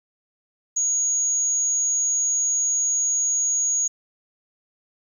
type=tone; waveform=sine; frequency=6680 Hz; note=G#8; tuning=9 cents sharp; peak=-19 dBFS; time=0.76-3.88 s; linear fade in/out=10 ms; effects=9-bit